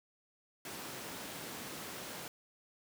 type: high-pass noise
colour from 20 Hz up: pink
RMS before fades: -45 dBFS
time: 0.65-2.28 s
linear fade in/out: 2 ms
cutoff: 170 Hz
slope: 12 dB/octave
effects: none